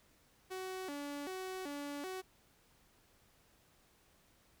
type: tone with vibrato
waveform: sawtooth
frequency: 327.9 Hz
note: E4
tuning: 9 cents flat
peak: -37 dBFS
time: 0.5-2.22 s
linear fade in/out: 20 ms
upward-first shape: square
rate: 1.3 Hz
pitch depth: 230 cents each way
effects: pink hiss -69 dBFS RMS until 4.6 s